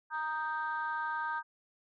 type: chord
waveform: sine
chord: Eb major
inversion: second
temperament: equal with one note detuned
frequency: 932.3 / 1238.8 / 1568 Hz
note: Bb5 / Eb6 / G6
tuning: 0 / -8 / 0 cents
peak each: -35 / -38 / -36 dBFS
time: 0.1-1.43 s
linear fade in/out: 50 ms
effects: tanh soft clip ceiling -25 dBFS